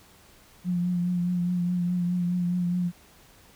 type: tone with vibrato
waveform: sine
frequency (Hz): 177.1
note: F3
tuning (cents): +24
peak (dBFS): -23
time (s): 0.64-2.92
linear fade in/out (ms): 50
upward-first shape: triangle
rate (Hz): 4.8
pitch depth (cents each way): 34
effects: pink hiss -55 dBFS RMS until 3.55 s